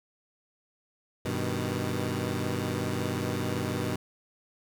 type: chord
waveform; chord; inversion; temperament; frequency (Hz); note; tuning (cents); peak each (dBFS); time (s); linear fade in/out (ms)
15% pulse; G augmented; none; equal; 98 / 123.47 / 155.56; G2 / B2 / D#3; 0 / 0 / 0; -26 / -26 / -29; 1.25-3.96; 5
effects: none